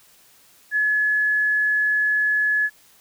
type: tone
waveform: sine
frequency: 1704 Hz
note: G#6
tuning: 44 cents sharp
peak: -17 dBFS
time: 0.71-2.7 s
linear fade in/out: 50 ms
effects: white hiss -54 dBFS RMS until 3 s